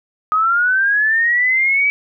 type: linear sweep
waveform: sine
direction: up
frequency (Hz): 1244.5 to 2297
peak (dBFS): -12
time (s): 0.32-1.9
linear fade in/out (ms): 0
effects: none